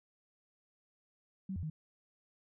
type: tone with pitch steps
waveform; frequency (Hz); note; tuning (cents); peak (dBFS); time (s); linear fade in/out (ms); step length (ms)
sine; 191 / 87.2 / 155.9; G3 / F2 / D#3; -45 / -2 / +4; -36; 1.49-1.7; 5; 70
effects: none